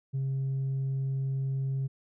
triangle tone with tanh clipping, 134.7 Hz, C#3, 49 cents flat, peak -28 dBFS, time 0.13-1.88 s, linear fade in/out 20 ms, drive 6 dB, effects none

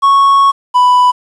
triangle tone pair in turn, 1106 / 991.9 Hz, C#6 / B5, -4 / +7 cents, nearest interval major second, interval 189 cents, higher first, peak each -3 dBFS, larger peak neither, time 0.02-0.52 / 0.74-1.12 s, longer first, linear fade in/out 20 ms, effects resampled to 24000 Hz + 7-bit

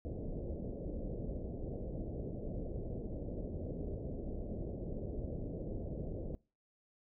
pink low-pass noise, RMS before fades -41 dBFS, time 0.05-6.35 s, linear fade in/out 0 ms, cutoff 600 Hz, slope 48 dB/octave, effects noise-tail reverb RT60 0.3 s tail -22 dB re dry

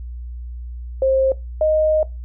sine tone pair in turn, 531 / 620.8 Hz, C5 / D#5, +25 / -4 cents, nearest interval minor third, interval 271 cents, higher second, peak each -13 dBFS, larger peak neither, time 1.02-1.32 / 1.61-2.03 s, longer second, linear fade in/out 2 ms, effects noise-tail reverb RT60 0.2 s tail -19 dB re dry + added 60 Hz sine -28 dBFS peak until 2.24 s

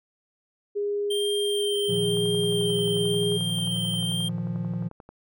sine tone, 409 Hz, G#4, 26 cents flat, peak -24 dBFS, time 0.75-3.38 s, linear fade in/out 20 ms
square tone with vibrato, 3164 Hz, G7, 15 cents sharp, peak -28 dBFS, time 1.1-4.29 s, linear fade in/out 10 ms, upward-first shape sine, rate 1 Hz, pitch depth 14 cents each way
triangle chord, Bb suspended fourth, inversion none, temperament just, 116.54 / 155.39 / 174.81 Hz, Bb2 / Eb3 / F3, 0 / -2 / +2 cents, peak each -30 / -32 / -27 dBFS, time 1.88-4.89 s, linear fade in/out 20 ms
click train, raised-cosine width 1 ms, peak -30 dBFS, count 34, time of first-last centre 2.17-5.09 s, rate 11.3 Hz
effects none

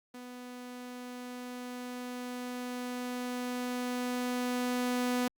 sawtooth tone with level ramp, 247.8 Hz, B3, 6 cents sharp, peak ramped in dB -40 to -24 dBFS, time 0.14-5.28 s, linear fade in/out 5 ms, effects Opus 48 kbps

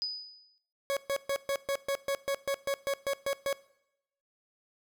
sine tone with exponential decay, 4978 Hz, D#8, in tune, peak -28 dBFS, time 0.02-0.58 s, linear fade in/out 0 ms, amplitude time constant 120 ms
40% pulse tone bursts, 554.4 Hz, C#5, in tune, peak -27 dBFS, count 14, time 0.9-3.528 s, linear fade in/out 0 ms, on 67 ms, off 130 ms
effects noise-tail reverb RT60 0.8 s tail -20 dB re dry

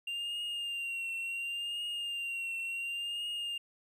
triangle tone with vibrato, 2783 Hz, F7, 7 cents flat, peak -33 dBFS, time 0.07-3.58 s, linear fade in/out 5 ms, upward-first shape triangle, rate 0.7 Hz, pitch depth 48 cents each way, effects none

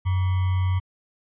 sine tone with sample-and-hold, 92.5 Hz, F#2, in tune, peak -19 dBFS, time 0.05-0.8 s, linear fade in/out 20 ms, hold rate 1050 Hz, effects resampled to 8000 Hz

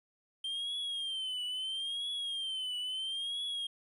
triangle tone with vibrato, 3158 Hz, G7, 12 cents sharp, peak -33 dBFS, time 0.44-3.67 s, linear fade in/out 5 ms, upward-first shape triangle, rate 0.75 Hz, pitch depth 120 cents each way, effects resampled to 32000 Hz + 12-bit

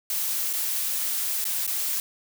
blue noise with dropouts, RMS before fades -27 dBFS, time 0.1-2 s, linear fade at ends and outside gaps 1 ms, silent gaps 0.53-0.535 / 1.442-1.452 / 1.666-1.676 s, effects none

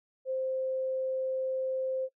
sine tone, 523 Hz, C5, 1 cent flat, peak -29 dBFS, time 0.25-2.09 s, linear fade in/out 50 ms, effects noise-tail reverb RT60 0.1 s tail -19 dB re dry

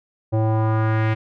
square tone with low-pass filter sweep, 110 Hz, A2, in tune, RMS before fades -19 dBFS, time 0.32-1.15 s, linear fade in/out 20 ms, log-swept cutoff 620 to 2300 Hz, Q 2, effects none

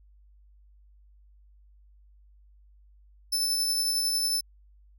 sawtooth tone with tremolo, 5274 Hz, E8, in tune, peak -21 dBFS, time 3.32-4.41 s, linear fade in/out 10 ms, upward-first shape sine, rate 11 Hz, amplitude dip 25%, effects added 50 Hz sine -54 dBFS peak until 4.98 s

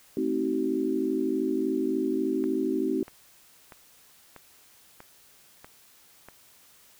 sine chord, A diminished seventh, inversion none, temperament just, 220 / 264 / 316.8 / 380.2 Hz, A3 / C4 / Eb4 / Gb4, 0 / +16 / +31 / +47 cents, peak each -35 / -29 / -29 / -29 dBFS, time 0.17-3.03 s, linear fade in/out 2 ms
click train, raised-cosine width 0.5 ms, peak -29 dBFS, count 7, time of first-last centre 2.44-6.286 s, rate 1.56 Hz
effects white hiss -57 dBFS RMS until 6.99 s

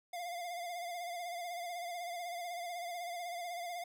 square tone with vibrato, 698.5 Hz, F5, in tune, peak -40 dBFS, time 0.13-3.84 s, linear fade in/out 5 ms, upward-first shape sine, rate 16 Hz, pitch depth 50 cents each way, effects none

